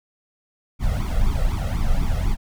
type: noise with flanger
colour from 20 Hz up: brown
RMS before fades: -20 dBFS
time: 0.79-2.37 s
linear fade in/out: 50 ms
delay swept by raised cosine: 0.85 to 1.56 ms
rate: 4 Hz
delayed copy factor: +1
effects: none